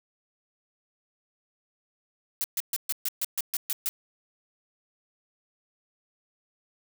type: noise bursts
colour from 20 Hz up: blue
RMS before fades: -28 dBFS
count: 10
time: 2.41-3.89 s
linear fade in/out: 0 ms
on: 31 ms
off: 130 ms
effects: none